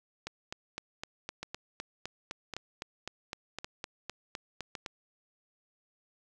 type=two click trains; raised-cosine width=0.2 ms; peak=-20 / -21 dBFS; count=19 / 4; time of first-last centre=0.27-4.862 / 1.43-4.752 s; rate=3.92 / 0.903 Hz; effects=none